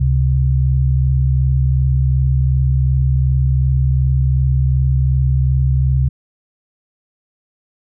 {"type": "tone pair together", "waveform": "sine", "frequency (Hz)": [69.3, 132], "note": ["C#2", "C3"], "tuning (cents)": [0, 16], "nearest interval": "major seventh", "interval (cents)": 1116, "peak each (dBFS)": -14, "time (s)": [0, 6.09], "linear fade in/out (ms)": 10, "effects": []}